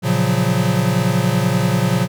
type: chord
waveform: square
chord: Gb major seventh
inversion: first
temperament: equal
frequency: 116.54 / 138.59 / 174.61 / 185 Hz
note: Bb2 / Db3 / F3 / Gb3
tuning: 0 / 0 / 0 / 0 cents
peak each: -21 dBFS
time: 0.02-2.08 s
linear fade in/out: 50 ms
effects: none